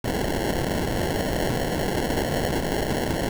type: noise with sample-and-hold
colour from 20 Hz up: white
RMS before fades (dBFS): -25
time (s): 0.04-3.29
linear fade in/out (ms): 2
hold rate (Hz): 1225
effects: none